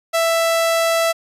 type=tone; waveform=sawtooth; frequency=662 Hz; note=E5; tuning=7 cents sharp; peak=-11 dBFS; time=0.13-1.13 s; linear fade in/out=20 ms; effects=resampled to 32000 Hz